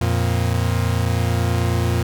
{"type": "tone pair together", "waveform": "40% pulse", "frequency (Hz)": [87.31, 116.54], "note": ["F2", "A#2"], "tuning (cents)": [0, 0], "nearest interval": "perfect fourth", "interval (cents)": 500, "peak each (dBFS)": [-19, -19], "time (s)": [0.01, 2.03], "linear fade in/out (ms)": 5, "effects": []}